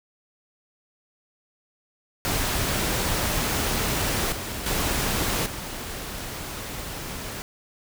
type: noise with level steps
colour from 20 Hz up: pink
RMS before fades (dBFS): -25 / -32 / -25 / -34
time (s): 2.25-7.42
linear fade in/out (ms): 0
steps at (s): 4.32 / 4.66 / 5.46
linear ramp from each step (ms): 2
effects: none